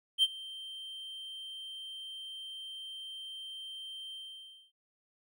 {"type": "tone with ADSR envelope", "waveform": "triangle", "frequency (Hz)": 3136, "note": "G7", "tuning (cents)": 0, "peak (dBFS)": -19, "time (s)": [0.18, 4.72], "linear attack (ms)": 49, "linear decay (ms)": 39, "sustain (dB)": -21, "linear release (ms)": 590, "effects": []}